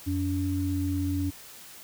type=tone pair together; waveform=sine; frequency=89.9 / 285.7 Hz; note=F#2 / D4; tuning=-49 / -48 cents; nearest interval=octave + minor sixth; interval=2001 cents; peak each=-28 dBFS; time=0.06-1.31 s; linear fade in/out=20 ms; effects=white hiss -47 dBFS RMS until 1.83 s